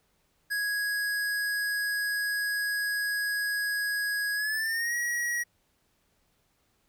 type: tone with pitch glide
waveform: square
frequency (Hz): 1661.2 to 1908.2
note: G#6 to A#6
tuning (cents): 0 to +40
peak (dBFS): -28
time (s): 0.5-5.44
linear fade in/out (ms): 20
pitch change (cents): +240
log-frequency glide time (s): 4.35-4.95
effects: pink hiss -71 dBFS RMS until 6.88 s